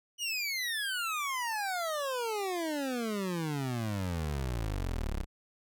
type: exponential sweep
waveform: 25% pulse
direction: down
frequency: 2960 to 31.23 Hz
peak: -28 dBFS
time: 0.18-5.26 s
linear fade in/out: 50 ms
effects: none